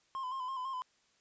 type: tone with vibrato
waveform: triangle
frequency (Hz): 1038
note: C6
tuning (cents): -14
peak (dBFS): -34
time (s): 0.15-0.82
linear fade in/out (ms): 0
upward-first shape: square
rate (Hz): 6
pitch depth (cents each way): 46
effects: white hiss -71 dBFS RMS until 1.2 s + resampled to 16000 Hz